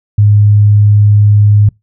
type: tone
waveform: sine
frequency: 103.83 Hz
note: G#2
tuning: in tune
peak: -3 dBFS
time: 0.18-1.69 s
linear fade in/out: 5 ms
effects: noise-tail reverb RT60 0.2 s tail -26 dB re dry